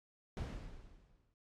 brown noise with exponential decay, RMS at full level -37 dBFS, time 0.37-1.34 s, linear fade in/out 1 ms, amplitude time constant 210 ms, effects low-pass 7000 Hz 12 dB/octave + AAC 64 kbps

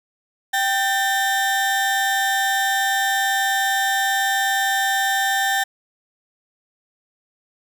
35% pulse tone pair together, 781.2 / 1800 Hz, G5 / A6, -6 / +39 cents, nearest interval octave + major second, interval 1445 cents, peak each -19 dBFS, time 0.53-5.64 s, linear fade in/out 10 ms, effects none

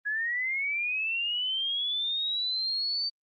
sine linear sweep, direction up, 1661.2 to 4600 Hz, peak -27 dBFS, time 0.05-3.1 s, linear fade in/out 20 ms, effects Opus 32 kbps

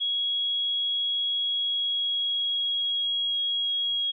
sine tone with pitch glide, 3322 to 3299 Hz, G#7 to G#7, 0 to -12 cents, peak -24 dBFS, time 0-4.12 s, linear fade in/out 20 ms, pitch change -12 cents, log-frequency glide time 1.34-3.26 s, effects none

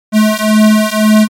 square beating tone pair, 214 / 215.9 Hz, A3 / A3, -48 / -33 cents, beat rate 1.9 Hz, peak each -10 dBFS, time 0.12-1.28 s, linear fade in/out 50 ms, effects MP3 64 kbps

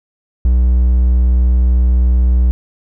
triangle tone, 61.6 Hz, B1, 4 cents flat, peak -6 dBFS, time 0.45-2.51 s, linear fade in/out 0 ms, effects none

